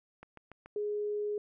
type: click train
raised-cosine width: 0.5 ms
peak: -33 dBFS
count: 4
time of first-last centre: 0.23-0.66 s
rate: 6.98 Hz
type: tone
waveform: sine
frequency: 416.5 Hz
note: G#4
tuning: 5 cents sharp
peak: -31 dBFS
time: 0.76-1.38 s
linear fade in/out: 2 ms
effects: none